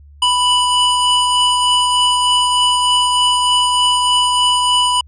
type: tone pair together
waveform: square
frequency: 989.1 / 2964 Hz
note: B5 / F#7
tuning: +2 / +2 cents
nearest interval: octave + perfect fifth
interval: 1900 cents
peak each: -15 dBFS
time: 0.22-5.01 s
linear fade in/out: 5 ms
effects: added 72 Hz sine -39 dBFS peak until 5.07 s + resampled to 22050 Hz